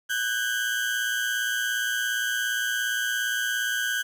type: tone pair together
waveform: 35% pulse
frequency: 1500 / 1617.3 Hz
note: F#6 / G#6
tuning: +23 / -46 cents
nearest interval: minor second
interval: 131 cents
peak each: -26 dBFS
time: 0.09-4.03 s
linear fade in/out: 20 ms
effects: 9-bit